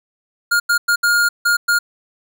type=tone bursts at uneven times; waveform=square; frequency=1418 Hz; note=F6; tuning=26 cents sharp; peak=-13 dBFS; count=6; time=0.51-0.6 / 0.69-0.78 / 0.88-0.96 / 1.03-1.29 / 1.45-1.57 / 1.68-1.79 s; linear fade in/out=10 ms; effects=none